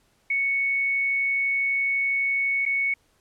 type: tone with dropouts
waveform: sine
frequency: 2217 Hz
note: C#7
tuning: in tune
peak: -21 dBFS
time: 0.3-2.94 s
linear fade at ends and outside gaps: 5 ms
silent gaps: 2.654-2.661 s
effects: pink hiss -65 dBFS RMS until 3.2 s + low-pass 12000 Hz 12 dB/octave